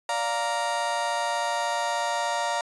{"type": "chord", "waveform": "35% pulse", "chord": "Bb major", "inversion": "first", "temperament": "just", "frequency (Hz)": [582.7, 699.2, 932.3], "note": ["D5", "F5", "Bb5"], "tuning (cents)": [-14, 2, 0], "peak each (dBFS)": [-30, -28, -26], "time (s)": [0.09, 2.61], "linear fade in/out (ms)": 2, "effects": ["resampled to 22050 Hz"]}